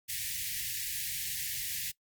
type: band-stop noise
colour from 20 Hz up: white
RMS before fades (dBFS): -36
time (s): 0.08-1.92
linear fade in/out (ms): 20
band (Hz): 170 to 1700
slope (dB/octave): 96
effects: noise-tail reverb RT60 0.1 s tail -20 dB re dry + Opus 48 kbps